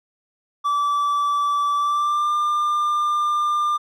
triangle tone with pitch glide, 1158 to 1197.5 Hz, D6 to D6, -25 to +33 cents, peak -16 dBFS, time 0.64-3.78 s, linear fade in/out 20 ms, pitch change +58 cents, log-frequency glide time 1.76-2.32 s, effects none

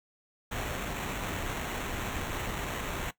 pink noise with sample-and-hold, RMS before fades -35 dBFS, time 0.51-3.11 s, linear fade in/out 10 ms, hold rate 4900 Hz, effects noise-tail reverb RT60 0.1 s tail -17 dB re dry

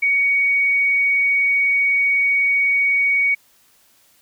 sine tone, 2242 Hz, C#7, 19 cents sharp, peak -14 dBFS, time 0.02-3.35 s, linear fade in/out 10 ms, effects white hiss -56 dBFS RMS until 4.21 s

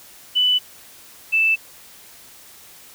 sine tone pair in turn, 2987 / 2643 Hz, F#7 / E7, +16 / +4 cents, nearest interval major second, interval 212 cents, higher first, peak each -14 dBFS, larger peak neither, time 0.35-0.59 / 1.32-1.56 s, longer neither, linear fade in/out 20 ms, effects white hiss -45 dBFS RMS until 2.94 s

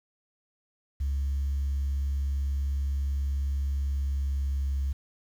sine tone with pitch glide, 69.3 to 68.5 Hz, C#2 to C#2, 0 to -20 cents, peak -24 dBFS, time 1-4.93 s, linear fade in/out 10 ms, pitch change -20 cents, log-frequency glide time 3.75-4.77 s, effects tanh soft clip ceiling -23 dBFS + 9-bit

